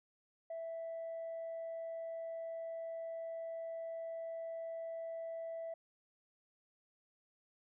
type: tone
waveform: sine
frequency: 659.3 Hz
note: E5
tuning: in tune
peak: -39 dBFS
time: 0.5-5.74 s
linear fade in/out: 5 ms
effects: tanh soft clip ceiling -38 dBFS